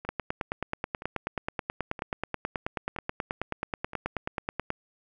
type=two click trains; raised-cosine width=0.5 ms; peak=-14 / -24 dBFS; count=44 / 5; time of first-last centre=0.09-4.704 / 0.05-3.933 s; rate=9.32 / 1.03 Hz; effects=none